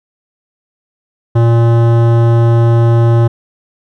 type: tone with hard clipping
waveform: sine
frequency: 116.54 Hz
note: A#2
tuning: in tune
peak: -8 dBFS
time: 1.35-3.28 s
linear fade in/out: 10 ms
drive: 16 dB
effects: none